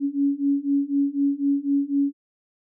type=beating tone pair; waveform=sine; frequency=278.8 / 282.8 Hz; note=C#4 / C#4; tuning=+10 / +35 cents; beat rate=4 Hz; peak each=-23 / -22 dBFS; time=0-2.13 s; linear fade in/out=50 ms; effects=none